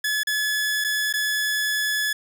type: tone with dropouts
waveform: sawtooth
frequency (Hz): 1710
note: A6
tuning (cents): -50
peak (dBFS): -18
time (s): 0.04-2.13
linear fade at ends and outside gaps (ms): 5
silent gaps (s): 0.234-0.27 / 0.842-0.845 / 1.128-1.137
effects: none